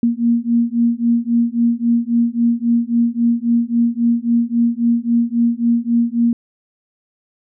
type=beating tone pair; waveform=sine; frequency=233.1 / 236.8 Hz; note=A#3 / A#3; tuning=0 / +27 cents; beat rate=3.7 Hz; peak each=-16 dBFS; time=0.03-6.33 s; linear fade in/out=2 ms; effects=none